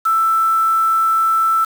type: tone with quantisation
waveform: sine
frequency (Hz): 1326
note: E6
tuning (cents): +10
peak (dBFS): -12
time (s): 0.05-1.65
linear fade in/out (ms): 10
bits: 5
effects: none